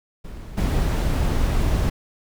brown noise with level steps, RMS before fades -36 / -20 dBFS, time 0.24-1.9 s, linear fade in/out 10 ms, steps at 0.57 s, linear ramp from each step 10 ms, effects none

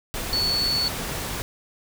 sine tone in noise, 4435 Hz, C#8, in tune, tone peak -21 dBFS, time 0.33-0.88 s, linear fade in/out 0 ms, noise pink, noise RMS -30 dBFS, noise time 0.14-1.42 s, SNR +6 dB, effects none

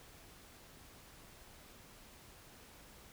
silence, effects pink hiss -58 dBFS RMS until 3.12 s

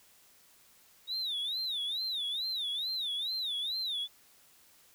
sine tone with vibrato, 3729 Hz, A#7, in tune, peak -30 dBFS, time 1.07-4.08 s, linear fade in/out 50 ms, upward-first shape sine, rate 2.3 Hz, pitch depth 190 cents each way, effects tanh soft clip ceiling -30 dBFS + white hiss -62 dBFS RMS until 4.94 s

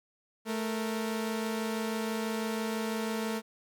sawtooth tone pair together, 219.1 / 464.3 Hz, A3 / A#4, -7 / -7 cents, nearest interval octave + minor second, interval 1300 cents, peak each -28 / -33 dBFS, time 0.45-3.42 s, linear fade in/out 50 ms, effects none

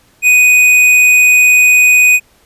sine tone with hard clipping, 2489 Hz, D#7, in tune, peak -6 dBFS, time 0.22-2.2 s, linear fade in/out 50 ms, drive 9 dB, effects pink hiss -50 dBFS RMS until 2.45 s + resampled to 32000 Hz

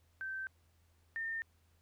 sine tone pair in turn, 1552 / 1813.8 Hz, G6 / A#6, -18 / -48 cents, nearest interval minor third, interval 270 cents, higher second, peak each -38 / -36 dBFS, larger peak second, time 0.21-0.47 / 1.16-1.42 s, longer neither, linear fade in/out 0 ms, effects added 83 Hz sine -68 dBFS peak until 1.81 s + pink hiss -75 dBFS RMS until 1.81 s

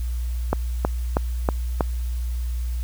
click train, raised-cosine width 1 ms, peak -5 dBFS, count 5, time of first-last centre 0.53-1.808 s, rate 3.13 Hz, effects added 60 Hz sine -23 dBFS peak until 2.83 s + white hiss -47 dBFS RMS until 2.83 s

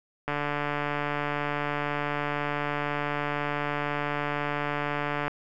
click train, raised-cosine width 0.5 ms, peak -14 dBFS, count 731, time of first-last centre 0.28-5.28 s, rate 146 Hz, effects none

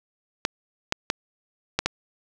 clicks, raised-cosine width 0.2 ms, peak -4 dBFS, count 5, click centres 0.451 / 0.924 / 1.101 / 1.79 / 1.86 s, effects none

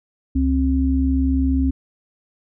sine tone pair together, 69.3 / 265.4 Hz, C#2 / C4, 0 / +25 cents, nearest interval octave + major seventh, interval 2325 cents, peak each -18 dBFS, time 0.35-1.71 s, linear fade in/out 10 ms, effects none

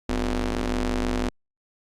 sawtooth ring-modulated tone, 110 Hz, A2, in tune, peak -16 dBFS, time 0.09-1.29 s, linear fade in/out 5 ms, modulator 142 Hz, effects low-pass 8000 Hz 12 dB/octave + Opus 48 kbps

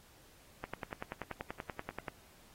click train, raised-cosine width 0.5 ms, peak -24 dBFS, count 16, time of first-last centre 0.64-2.082 s, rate 10.4 Hz, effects pink hiss -62 dBFS RMS until 2.54 s + AAC 48 kbps

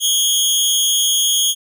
20% pulse tone with amplitude modulation, 3272 Hz, G#7, 26 cents flat, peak -5 dBFS, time 0-1.55 s, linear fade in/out 50 ms, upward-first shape sine, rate 241 Hz, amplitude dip 70%, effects none

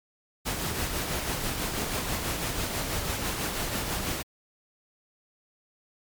pink noise with tremolo, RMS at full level -29 dBFS, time 0.45-4.23 s, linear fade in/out 20 ms, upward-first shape sine, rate 6.1 Hz, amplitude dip 35%, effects MP3 96 kbps

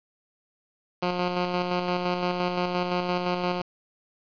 10% pulse tone with tremolo, 178.7 Hz, F3, 40 cents sharp, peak -15 dBFS, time 1.02-3.62 s, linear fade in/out 10 ms, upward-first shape square, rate 5.8 Hz, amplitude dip 40%, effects resampled to 11025 Hz + 7-bit

